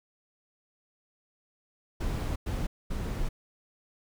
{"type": "noise bursts at uneven times", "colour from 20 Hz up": "brown", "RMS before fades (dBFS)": -31, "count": 3, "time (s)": [[2, 2.36], [2.46, 2.67], [2.9, 3.29]], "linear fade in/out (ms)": 10, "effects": []}